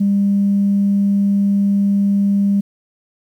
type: tone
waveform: sine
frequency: 200 Hz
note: G3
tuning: 35 cents sharp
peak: -11 dBFS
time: 0-2.61 s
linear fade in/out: 10 ms
effects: tanh soft clip ceiling -7 dBFS + 8-bit